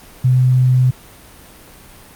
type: tone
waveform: sine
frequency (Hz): 127.5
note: C3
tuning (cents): -44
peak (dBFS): -9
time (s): 0.24-0.91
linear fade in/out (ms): 10
effects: pink hiss -41 dBFS RMS until 2.15 s + Opus 32 kbps